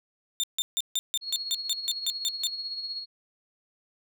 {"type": "tone bursts", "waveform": "30% pulse", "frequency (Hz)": 3606, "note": "A7", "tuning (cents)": 42, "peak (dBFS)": -22, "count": 12, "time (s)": [0.4, 2.47], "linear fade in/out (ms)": 0, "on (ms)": 35, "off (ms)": 150}
{"type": "tone with tremolo", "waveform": "sine", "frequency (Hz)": 4315, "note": "C#8", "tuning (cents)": -47, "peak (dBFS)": -30, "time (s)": [1.21, 3.06], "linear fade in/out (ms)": 50, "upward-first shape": "sine", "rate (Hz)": 16, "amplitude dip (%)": 50}
{"effects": []}